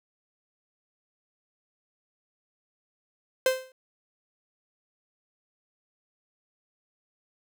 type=tone with exponential decay; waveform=45% pulse; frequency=519 Hz; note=C5; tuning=14 cents flat; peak=-17 dBFS; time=3.46-3.72 s; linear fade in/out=2 ms; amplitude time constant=56 ms; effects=none